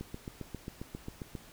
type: click train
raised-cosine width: 3 ms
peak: -26 dBFS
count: 11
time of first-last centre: 0.01-1.352 s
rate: 7.45 Hz
effects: pink hiss -55 dBFS RMS until 1.52 s